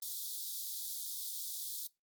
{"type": "high-pass noise", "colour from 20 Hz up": "white", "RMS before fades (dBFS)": -41, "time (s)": [0.02, 1.87], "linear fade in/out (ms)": 5, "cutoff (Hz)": 3400, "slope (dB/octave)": 96, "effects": ["noise-tail reverb RT60 0.2 s tail -22 dB re dry", "Opus 24 kbps"]}